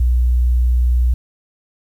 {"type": "tone", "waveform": "sine", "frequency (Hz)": 61.1, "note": "B1", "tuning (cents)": -18, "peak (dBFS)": -11, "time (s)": [0, 1.14], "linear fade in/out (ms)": 5, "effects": ["8-bit"]}